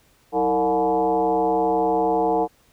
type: tone with frequency modulation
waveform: sine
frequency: 590 Hz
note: D5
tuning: 8 cents sharp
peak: -17 dBFS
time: 0.32-2.48 s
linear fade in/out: 50 ms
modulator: 134 Hz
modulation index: 2.1
effects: pink hiss -59 dBFS RMS until 2.72 s